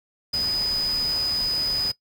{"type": "tone in noise", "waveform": "sine", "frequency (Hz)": 4987, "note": "D#8", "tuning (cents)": 3, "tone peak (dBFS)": -21, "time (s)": [0.33, 1.92], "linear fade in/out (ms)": 10, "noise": "pink", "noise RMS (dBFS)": -36, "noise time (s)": [0.33, 1.92], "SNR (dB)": 12, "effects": ["noise-tail reverb RT60 0.1 s tail -20 dB re dry"]}